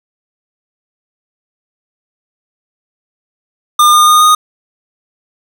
square tone with pitch steps, 1207 / 1216.8 / 1226.7 / 1236.6 Hz, D6 / D#6 / D#6 / D#6, +47 / -39 / -25 / -11 cents, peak -5 dBFS, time 3.79-4.35 s, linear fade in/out 5 ms, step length 140 ms, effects none

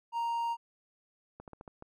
triangle tone, 932.3 Hz, A#5, in tune, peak -28 dBFS, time 0.12-0.57 s, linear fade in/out 50 ms
clicks, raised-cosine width 1 ms, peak -32 dBFS, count 6, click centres 1.4 / 1.478 / 1.533 / 1.611 / 1.678 / 1.824 s
effects none

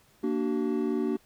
triangle chord, Bb augmented, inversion none, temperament equal with one note detuned, 233.1 / 293.7 / 378 Hz, Bb3 / D4 / F#4, 0 / 0 / +37 cents, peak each -28 dBFS, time 0.23-1.17 s, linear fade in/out 10 ms, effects pink hiss -62 dBFS RMS until 1.25 s

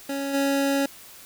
25% pulse tone with level steps, 277.2 Hz, C#4, in tune, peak -23 / -17 dBFS, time 0.09-0.86 s, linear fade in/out 5 ms, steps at 0.33 s, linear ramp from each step 20 ms, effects white hiss -46 dBFS RMS until 1.25 s

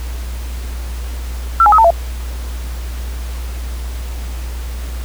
sine tone with pitch steps, 1345 / 835 / 1275 / 900 / 677 Hz, E6 / G#5 / D#6 / A5 / E5, +34 / +9 / +42 / +39 / +46 cents, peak -5 dBFS, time 1.6-1.905 s, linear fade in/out 2 ms, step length 61 ms, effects added 60 Hz sine -21 dBFS peak until 5.04 s + pink hiss -35 dBFS RMS until 5.04 s

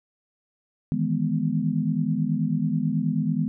sine chord, E major seventh, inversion third, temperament equal, 155.56 / 164.81 / 207.7 / 246.9 Hz, D#3 / E3 / G#3 / B3, 0 / 0 / 0 / 0 cents, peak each -27 dBFS, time 0.92-3.48 s, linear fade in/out 0 ms, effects none

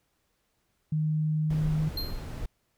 sine tone, 154.6 Hz, D#3, 11 cents flat, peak -24 dBFS, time 0.92-1.89 s, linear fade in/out 5 ms
brown noise, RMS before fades -35 dBFS, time 1.5-2.46 s, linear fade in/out 5 ms
square tone with exponential decay, 4186 Hz, C8, in tune, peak -29 dBFS, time 1.97-2.27 s, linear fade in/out 5 ms, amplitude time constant 65 ms
effects pink hiss -74 dBFS RMS until 2.77 s

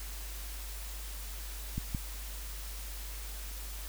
clicks, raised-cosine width 5 ms, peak -21 dBFS, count 2, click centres 1.78 / 1.948 s, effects added 50 Hz sine -40 dBFS peak until 3.88 s + white hiss -46 dBFS RMS until 3.88 s

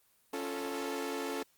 sawtooth chord, Db augmented, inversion none, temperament equal, 277.2 / 349.2 / 440 Hz, Db4 / F4 / A4, 0 / 0 / 0 cents, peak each -35 / -38 / -34 dBFS, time 0.33-1.43 s, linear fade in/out 5 ms, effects white hiss -69 dBFS RMS until 1.57 s + Opus 24 kbps

